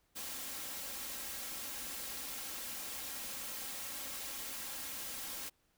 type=noise with comb filter; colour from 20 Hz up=white; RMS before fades=-43 dBFS; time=0.15-5.5 s; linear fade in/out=20 ms; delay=3.7 ms; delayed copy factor=+0.55; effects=pink hiss -75 dBFS RMS until 5.77 s